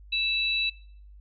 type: tone pair together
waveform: sine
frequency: 2637 / 3918 Hz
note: E7 / B7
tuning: 0 / -15 cents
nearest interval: perfect fifth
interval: 685 cents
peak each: -27 dBFS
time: 0.12-0.7 s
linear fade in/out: 10 ms
effects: noise-tail reverb RT60 0.6 s tail -22 dB re dry + added 50 Hz sine -46 dBFS peak until 1.2 s